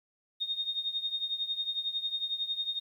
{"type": "tone with tremolo", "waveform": "sine", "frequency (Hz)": 3694, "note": "A#7", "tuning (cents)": -16, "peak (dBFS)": -27, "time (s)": [0.4, 2.8], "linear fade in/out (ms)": 20, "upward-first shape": "triangle", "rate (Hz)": 11, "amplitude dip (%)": 85, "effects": ["11-bit"]}